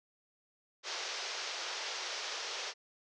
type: band-pass noise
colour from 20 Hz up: white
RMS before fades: -40 dBFS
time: 0.83-2.74 s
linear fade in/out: 50 ms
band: 380 to 6100 Hz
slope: 48 dB/octave
effects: none